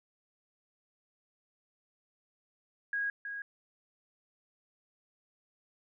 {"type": "tone with echo", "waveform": "sine", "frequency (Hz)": 1644, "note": "G#6", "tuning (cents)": -18, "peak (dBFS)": -30, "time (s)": [2.93, 3.1], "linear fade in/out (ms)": 2, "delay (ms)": 320, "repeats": 1, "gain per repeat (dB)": -7, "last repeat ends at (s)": 3.42, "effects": []}